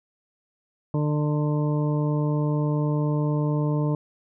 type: harmonic tone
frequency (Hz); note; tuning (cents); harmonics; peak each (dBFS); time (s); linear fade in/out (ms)
149.3; D3; +29; 1 / 2 / 3 / 4 / 6 / 7; -22 / -28 / -32 / -34 / -38 / -39; 0.94-3.95; 2
effects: none